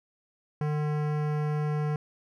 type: tone with hard clipping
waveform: sine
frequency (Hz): 150.2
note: D3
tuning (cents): +39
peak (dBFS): -28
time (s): 0.61-1.96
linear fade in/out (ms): 2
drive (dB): 18
effects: none